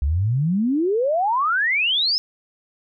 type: exponential sweep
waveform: sine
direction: up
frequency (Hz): 65.41 to 5300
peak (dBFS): -17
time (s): 0.02-2.18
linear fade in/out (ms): 0
effects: none